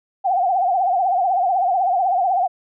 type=tone with vibrato; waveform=sine; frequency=740 Hz; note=F#5; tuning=in tune; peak=-15 dBFS; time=0.24-2.48 s; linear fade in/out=20 ms; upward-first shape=triangle; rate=16 Hz; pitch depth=140 cents each way; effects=none